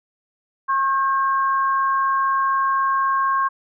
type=tone pair together; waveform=sine; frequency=1084 / 1589 Hz; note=C#6 / G6; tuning=-39 / +23 cents; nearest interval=perfect fifth; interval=662 cents; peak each=-17 / -26 dBFS; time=0.68-3.49 s; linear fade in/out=20 ms; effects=none